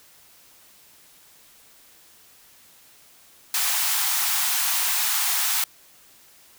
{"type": "high-pass noise", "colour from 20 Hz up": "white", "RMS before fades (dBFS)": -23, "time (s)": [3.54, 5.64], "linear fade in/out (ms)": 2, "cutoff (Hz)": 710, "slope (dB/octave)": 96, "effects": ["white hiss -53 dBFS RMS until 6.58 s"]}